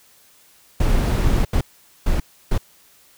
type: noise bursts at uneven times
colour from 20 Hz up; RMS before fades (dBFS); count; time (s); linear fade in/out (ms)
brown; -17; 4; 0.8-1.45 / 1.53-1.61 / 2.06-2.2 / 2.51-2.58; 5
effects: white hiss -53 dBFS RMS until 3.17 s